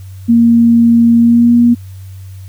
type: tone with pitch glide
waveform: sine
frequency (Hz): 233.1 to 238.1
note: A#3 to A#3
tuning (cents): 0 to +37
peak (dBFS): -4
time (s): 0.28-1.75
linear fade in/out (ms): 20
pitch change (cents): +37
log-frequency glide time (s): 1.18-1.55
effects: added 95 Hz sine -27 dBFS peak until 2.48 s + white hiss -47 dBFS RMS until 2.48 s